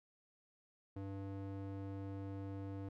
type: tone with band-pass filter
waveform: square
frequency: 97.9 Hz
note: G2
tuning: 2 cents flat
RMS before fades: -45 dBFS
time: 0.96-2.89 s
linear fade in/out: 5 ms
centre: 280 Hz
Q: 0.76
effects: none